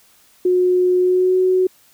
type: tone with pitch glide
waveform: sine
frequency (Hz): 363 to 370.6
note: F#4 to F#4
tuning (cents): -33 to +3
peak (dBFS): -12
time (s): 0.45-1.67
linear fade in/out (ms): 5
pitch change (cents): +36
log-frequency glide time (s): 0.99-1.37
effects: white hiss -53 dBFS RMS until 1.93 s